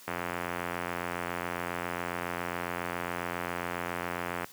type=click train; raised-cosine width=0.5 ms; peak=-17 dBFS; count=382; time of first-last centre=0.08-4.444 s; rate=87.3 Hz; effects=white hiss -52 dBFS RMS until 4.52 s + high-pass 100 Hz 12 dB/octave